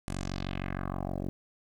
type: tone with low-pass filter sweep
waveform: 10% pulse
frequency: 46.49 Hz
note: F#1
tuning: 9 cents sharp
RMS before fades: -35 dBFS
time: 0.08-1.29 s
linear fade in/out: 0 ms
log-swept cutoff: 10000 to 420 Hz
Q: 2.3
effects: 10-bit